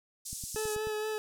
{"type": "band-pass noise", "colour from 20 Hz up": "pink", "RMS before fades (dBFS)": -41, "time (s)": [0.25, 0.76], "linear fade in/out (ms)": 10, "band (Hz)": [5800, 11000], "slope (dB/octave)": 24}
{"type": "click train", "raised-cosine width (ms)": 5, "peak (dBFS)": -32, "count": 6, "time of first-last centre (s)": [0.33, 0.871], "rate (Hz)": 9.24}
{"type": "tone with vibrato", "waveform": "40% pulse", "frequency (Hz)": 429.6, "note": "A4", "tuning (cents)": -41, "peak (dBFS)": -31, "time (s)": [0.56, 1.18], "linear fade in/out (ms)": 0, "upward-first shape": "sine", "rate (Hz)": 4.3, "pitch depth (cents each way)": 19}
{"effects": []}